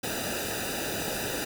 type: noise with comb filter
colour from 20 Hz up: pink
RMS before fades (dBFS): -32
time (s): 0.03-1.45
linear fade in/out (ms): 10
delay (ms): 0.92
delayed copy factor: -0.9
effects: none